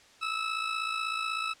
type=tone with amplitude modulation; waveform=20% pulse; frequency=1304 Hz; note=E6; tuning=19 cents flat; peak=-22 dBFS; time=0.21-1.54 s; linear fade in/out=20 ms; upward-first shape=sine; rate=56.2 Hz; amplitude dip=60%; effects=white hiss -57 dBFS RMS until 1.6 s + low-pass 6000 Hz 12 dB/octave